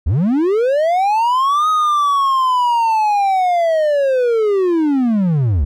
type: linear two-way sweep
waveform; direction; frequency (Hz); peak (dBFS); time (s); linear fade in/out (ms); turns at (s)
triangle; up then down; 61.8 to 1263 to 61.8; -10; 0.06-5.65; 10; 1.69
effects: none